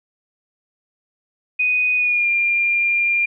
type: tone with pitch glide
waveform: sine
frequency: 2489 to 2396 Hz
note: D#7 to D7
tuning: 0 to +34 cents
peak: -15 dBFS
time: 1.59-3.26 s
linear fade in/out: 10 ms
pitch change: -66 cents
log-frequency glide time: 1.96-2.29 s
effects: none